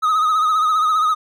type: tone with vibrato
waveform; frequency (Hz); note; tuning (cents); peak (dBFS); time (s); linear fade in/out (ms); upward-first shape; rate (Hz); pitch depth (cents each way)
triangle; 1260; D#6; +21; -12; 0.02-1.15; 20; triangle; 15; 66
effects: none